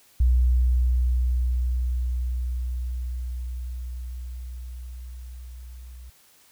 sine tone with level ramp, 61.74 Hz, B1, in tune, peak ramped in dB -15 to -39 dBFS, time 0.2-6.1 s, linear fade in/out 5 ms, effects white hiss -57 dBFS RMS until 6.51 s

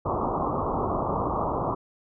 white low-pass noise, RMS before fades -27 dBFS, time 0.05-1.75 s, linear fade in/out 10 ms, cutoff 1200 Hz, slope 96 dB/octave, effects none

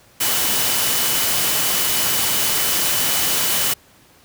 sine tone in noise, 2978 Hz, F#7, 11 cents sharp, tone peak -29 dBFS, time 0.2-3.74 s, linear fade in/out 10 ms, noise white, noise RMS -19 dBFS, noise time 0.2-3.74 s, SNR -13 dB, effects pink hiss -51 dBFS RMS until 4.24 s + high-pass 60 Hz 12 dB/octave

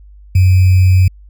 sine tone with sample-and-hold, 92.5 Hz, F#2, in tune, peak -5 dBFS, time 0.35-1.08 s, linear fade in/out 5 ms, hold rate 2450 Hz, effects added 50 Hz sine -36 dBFS peak until 1.29 s

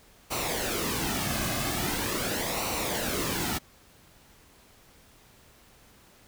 pink noise with flanger, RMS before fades -30 dBFS, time 0.3-3.59 s, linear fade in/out 20 ms, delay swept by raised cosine 0.59 to 2.19 ms, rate 0.42 Hz, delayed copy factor -0.6, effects pink hiss -57 dBFS RMS until 6.27 s

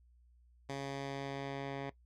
10% pulse tone with low-pass filter sweep, 138.1 Hz, C#3, 6 cents flat, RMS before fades -41 dBFS, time 0.69-1.9 s, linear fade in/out 5 ms, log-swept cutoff 6600 to 2700 Hz, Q 0.88, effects noise-tail reverb RT60 0.1 s tail -18 dB re dry + added 60 Hz sine -62 dBFS peak until 2.05 s

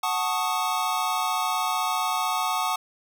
square chord, D# half-diminished seventh, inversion first, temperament equal, 740 / 880 / 1108.7 / 1244.5 Hz, F#5 / A5 / C#6 / D#6, 0 / 0 / 0 / 0 cents, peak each -30 dBFS, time 0.03-2.76 s, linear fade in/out 5 ms, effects none

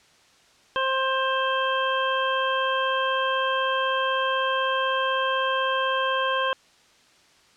harmonic tone, 528 Hz, C5, 16 cents sharp, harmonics 1 / 2 / 3 / 5 / 6, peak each -27 / -25 / -28 / -34 / -31 dBFS, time 0.76-6.53 s, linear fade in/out 0 ms, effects white hiss -57 dBFS RMS until 7.56 s + low-pass 6000 Hz 12 dB/octave

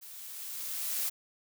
blue noise with level ramp, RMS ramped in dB -48 to -31 dBFS, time 0.01-1.1 s, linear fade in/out 20 ms, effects none

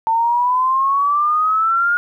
sine exponential sweep, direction up, 894 to 1431 Hz, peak -13 dBFS, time 0.07-1.97 s, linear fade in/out 0 ms, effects 9-bit

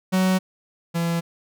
45% pulse tone pair in turn, 186.8 / 168.66 Hz, F#3 / E3, +17 / +40 cents, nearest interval major second, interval 177 cents, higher first, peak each -17 / -21 dBFS, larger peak first, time 0.12-0.39 / 0.94-1.21 s, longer neither, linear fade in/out 20 ms, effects none

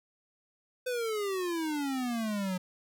square exponential sweep, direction down, 510 to 180 Hz, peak -31 dBFS, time 0.86-2.58 s, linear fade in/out 10 ms, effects none

